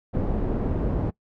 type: low-pass noise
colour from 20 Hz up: pink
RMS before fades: -25 dBFS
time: 0.13-1.11 s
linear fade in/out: 20 ms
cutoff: 480 Hz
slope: 12 dB/octave
effects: noise-tail reverb RT60 0.1 s tail -21 dB re dry